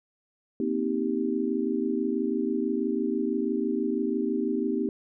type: chord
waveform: sine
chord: C minor seventh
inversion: third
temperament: just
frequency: 235.5 / 261.6 / 314 / 392.4 Hz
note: Bb3 / C4 / Eb4 / G4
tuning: +18 / 0 / +16 / +2 cents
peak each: -30 dBFS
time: 0.6-4.89 s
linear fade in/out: 2 ms
effects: none